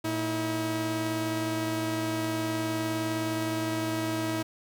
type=tone pair together; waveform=sawtooth; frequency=113.6 / 321.3 Hz; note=A#2 / E4; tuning=-44 / -44 cents; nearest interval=octave + tritone; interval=1800 cents; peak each=-30 / -25 dBFS; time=0.04-4.43 s; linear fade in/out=10 ms; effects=none